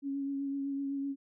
sine tone with vibrato, 277.2 Hz, C#4, in tune, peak -32 dBFS, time 0.02-1.16 s, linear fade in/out 50 ms, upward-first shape triangle, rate 7.9 Hz, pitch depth 23 cents each way, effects none

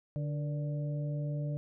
harmonic tone with a mistuned harmonic, 146.8 Hz, D3, in tune, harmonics 1 / 2 / 3 / 4, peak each -32 / -45 / -50 / -44 dBFS, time 0.16-1.57 s, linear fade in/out 0 ms, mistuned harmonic 3, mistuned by +110 cents, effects none

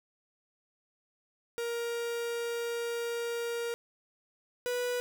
45% pulse tone pair in turn, 469.6 / 491.1 Hz, A#4 / B4, +13 / -10 cents, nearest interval minor second, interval 77 cents, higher second, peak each -32 / -30 dBFS, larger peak second, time 1.58-3.74 / 4.66-5 s, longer first, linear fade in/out 0 ms, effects none

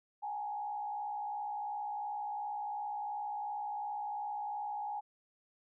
sine tone with frequency modulation, 831 Hz, G#5, 1 cent sharp, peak -36 dBFS, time 0.22-5.01 s, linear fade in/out 20 ms, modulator 62.8 Hz, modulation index 0.67, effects none

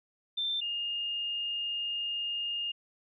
sine tone pair in turn, 3567 / 2831 Hz, A7 / F7, +23 / +23 cents, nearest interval major third, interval 400 cents, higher first, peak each -29 / -31 dBFS, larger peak first, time 0.37-0.61 / 0.61-2.72 s, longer second, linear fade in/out 10 ms, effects none

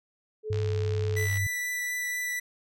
sine tone, 431.4 Hz, A4, 34 cents flat, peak -31 dBFS, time 0.43-1.28 s, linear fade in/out 50 ms
sine tone with pitch glide, 101.4 to 98.74 Hz, G#2 to G2, -41 to +13 cents, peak -26 dBFS, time 0.5-1.47 s, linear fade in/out 5 ms, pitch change -46 cents, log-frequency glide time 0.64-0.7 s
click train, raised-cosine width 0.2 ms, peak -24 dBFS, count 59, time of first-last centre 0.53-1.372 s, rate 68.9 Hz
45% pulse tone with vibrato, 1975.5 Hz, B6, in tune, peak -29 dBFS, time 1.16-2.4 s, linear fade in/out 10 ms, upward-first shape triangle, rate 4.1 Hz, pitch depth 10 cents each way
effects none

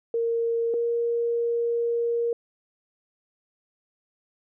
sine tone pair in turn, 462.9 / 469.1 Hz, A#4 / A#4, -12 / +11 cents, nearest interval unison, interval 23 cents, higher second, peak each -22 dBFS, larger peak neither, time 0.14-0.74 / 0.74-2.33 s, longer second, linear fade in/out 2 ms, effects none

